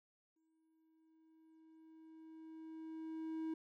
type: tone with exponential growth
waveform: triangle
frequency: 320 Hz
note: D#4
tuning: 49 cents sharp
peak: -36 dBFS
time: 0.36-3.54 s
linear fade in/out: 5 ms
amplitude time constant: 690 ms
effects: none